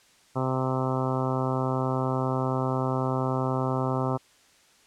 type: harmonic tone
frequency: 130.3 Hz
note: C3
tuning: 7 cents flat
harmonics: 1 / 2 / 3 / 4 / 5 / 6 / 7 / 8 / 9 / 10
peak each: -28 / -31 / -33 / -34 / -35 / -36 / -36 / -37 / -38 / -38 dBFS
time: 0.35-4.18 s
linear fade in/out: 20 ms
effects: white hiss -59 dBFS RMS until 4.86 s + low-pass 8000 Hz 12 dB/octave